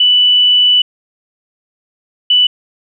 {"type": "tone pair in turn", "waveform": "sine", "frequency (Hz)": [2973, 2973], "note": ["F#7", "F#7"], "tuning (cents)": [8, 8], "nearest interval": "unison", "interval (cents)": 0, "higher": "neither", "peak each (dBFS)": -6, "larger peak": "neither", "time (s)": [[0, 0.82], [2.3, 2.47]], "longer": "first", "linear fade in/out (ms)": 5, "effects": []}